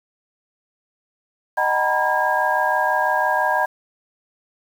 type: tone cluster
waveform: sine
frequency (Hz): 618 / 758 / 908 / 974 / 1625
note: D#5 / F#5 / A#5 / B5 / G#6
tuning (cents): -12 / +42 / -46 / -24 / -38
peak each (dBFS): -24 / -23 / -25 / -22 / -22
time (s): 1.57-3.66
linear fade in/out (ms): 10
effects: 7-bit